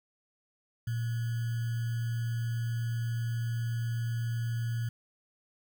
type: tone with sample-and-hold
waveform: sine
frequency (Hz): 116.4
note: A#2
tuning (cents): -2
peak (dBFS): -29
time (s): 0.87-4.89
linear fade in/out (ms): 5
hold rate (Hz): 1575
effects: none